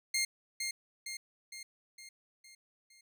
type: tone with echo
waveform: 15% pulse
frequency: 2121 Hz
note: C7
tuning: 23 cents sharp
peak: -23 dBFS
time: 0.14-0.25 s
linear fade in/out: 5 ms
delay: 460 ms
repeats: 6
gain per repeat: -5 dB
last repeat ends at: 3.01 s
effects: none